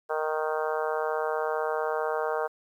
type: harmonic tone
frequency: 155.56 Hz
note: D#3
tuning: in tune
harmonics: 3 / 4 / 5 / 6 / 7 / 8 / 9 / 10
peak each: -30 / -32 / -34 / -36 / -37 / -38 / -39 / -40 dBFS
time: 0.09-2.48 s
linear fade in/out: 20 ms
effects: 10-bit